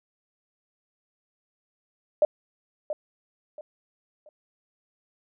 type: tone with echo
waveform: sine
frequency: 604 Hz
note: D5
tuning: 48 cents sharp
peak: -15 dBFS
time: 2.22-2.25 s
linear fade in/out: 2 ms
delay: 680 ms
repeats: 3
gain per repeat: -11 dB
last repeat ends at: 4.29 s
effects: none

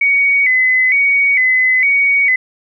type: tone with vibrato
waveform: sine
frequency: 2132 Hz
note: C7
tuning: 32 cents sharp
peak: -9 dBFS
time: 0.01-2.36 s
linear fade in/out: 5 ms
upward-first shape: square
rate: 1.1 Hz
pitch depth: 88 cents each way
effects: none

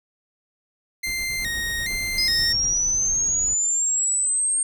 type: tone with vibrato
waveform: sawtooth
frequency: 1975.5 Hz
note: B6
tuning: in tune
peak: -21 dBFS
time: 1.03-2.53 s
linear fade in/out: 10 ms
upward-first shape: square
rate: 1.2 Hz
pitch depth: 96 cents each way
type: noise with tremolo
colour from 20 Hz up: brown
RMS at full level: -37 dBFS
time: 1.06-2.75 s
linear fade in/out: 10 ms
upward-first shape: square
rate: 8.3 Hz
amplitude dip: 50%
type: noise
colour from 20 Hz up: brown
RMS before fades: -37 dBFS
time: 1.37-3.55 s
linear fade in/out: 20 ms
type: linear sweep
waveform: sine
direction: up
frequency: 4978 to 8620 Hz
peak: -19 dBFS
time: 2.18-4.63 s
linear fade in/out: 2 ms
effects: none

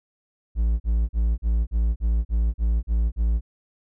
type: tone bursts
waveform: triangle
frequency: 56.1 Hz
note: A1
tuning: 34 cents sharp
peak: -16 dBFS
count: 10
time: 0.55-3.41 s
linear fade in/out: 50 ms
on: 250 ms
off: 40 ms
effects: none

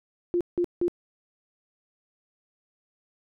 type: tone bursts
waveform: sine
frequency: 350 Hz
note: F4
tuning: 4 cents sharp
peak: -21 dBFS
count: 3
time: 0.34-0.881 s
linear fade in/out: 0 ms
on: 67 ms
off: 170 ms
effects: none

